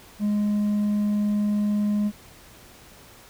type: tone with hard clipping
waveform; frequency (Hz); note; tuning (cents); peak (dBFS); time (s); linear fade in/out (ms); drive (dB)
sine; 207.7; G#3; 0; -21; 0.19-2.12; 50; 2
effects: pink hiss -49 dBFS RMS until 3.29 s